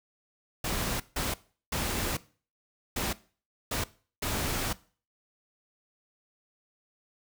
pink noise bursts at uneven times, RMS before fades -31 dBFS, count 6, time 0.64-1 / 1.16-1.34 / 1.72-2.17 / 2.96-3.13 / 3.71-3.84 / 4.22-4.73 s, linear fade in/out 5 ms, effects noise-tail reverb RT60 0.4 s tail -19 dB re dry

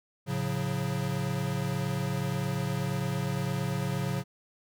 square chord, F# minor, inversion first, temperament equal with one note detuned, 110 / 138.59 / 180.35 Hz, A2 / C#3 / F#3, 0 / 0 / -44 cents, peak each -36 / -32 / -34 dBFS, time 0.26-4.24 s, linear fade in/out 50 ms, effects none

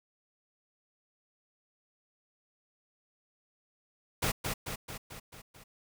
pink noise with echo, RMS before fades -30 dBFS, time 4.22-4.32 s, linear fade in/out 10 ms, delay 220 ms, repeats 6, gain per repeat -4 dB, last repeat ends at 5.64 s, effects none

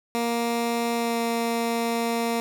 15% pulse tone with pitch glide, 234.3 to 232.3 Hz, A#3 to A#3, +9 to -6 cents, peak -17 dBFS, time 0.15-2.4 s, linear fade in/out 0 ms, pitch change -15 cents, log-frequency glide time 0.94-1.2 s, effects none

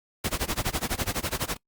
pink noise with tremolo, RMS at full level -26 dBFS, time 0.24-1.57 s, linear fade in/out 5 ms, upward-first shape sine, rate 12 Hz, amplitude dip 95%, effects noise-tail reverb RT60 0.1 s tail -24 dB re dry + Opus 48 kbps

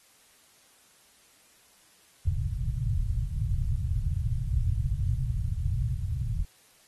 white low-pass noise, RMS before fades -28 dBFS, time 2.27-6.45 s, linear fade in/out 5 ms, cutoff 130 Hz, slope 48 dB/octave, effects white hiss -60 dBFS RMS until 6.87 s + AAC 32 kbps

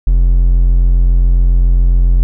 triangle tone, 43.65 Hz, F1, in tune, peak -4 dBFS, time 0.07-2.23 s, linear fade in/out 0 ms, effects none

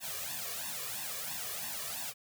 white noise with flanger, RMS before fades -39 dBFS, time 0-2.14 s, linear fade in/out 50 ms, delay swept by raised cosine 1.1 to 1.75 ms, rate 3 Hz, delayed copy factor +0.9, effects high-pass 100 Hz 12 dB/octave

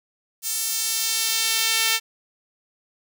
sawtooth tone with high-pass filter sweep, 448.3 Hz, A4, 32 cents sharp, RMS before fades -23 dBFS, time 0.42-2 s, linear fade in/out 50 ms, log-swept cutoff 7600 to 2500 Hz, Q 0.89, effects none

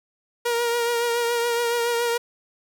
sawtooth tone with vibrato, 472.4 Hz, A#4, 23 cents sharp, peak -17 dBFS, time 0.45-2.18 s, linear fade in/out 10 ms, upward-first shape triangle, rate 7.1 Hz, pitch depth 34 cents each way, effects none

